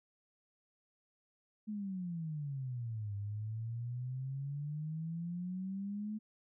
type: exponential two-way sweep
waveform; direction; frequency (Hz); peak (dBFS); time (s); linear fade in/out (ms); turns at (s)
sine; down then up; 216.8 to 100.2 to 216.8; -37; 1.67-6.19; 20; 3.15
effects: none